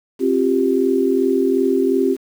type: chord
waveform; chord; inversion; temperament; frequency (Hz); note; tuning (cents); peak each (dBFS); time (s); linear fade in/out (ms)
sine; C suspended fourth; none; equal with one note detuned; 266 / 349.2 / 392; C4 / F4 / G4; +29 / 0 / 0; -18 / -20 / -17; 0.19-2.17; 50
effects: 7-bit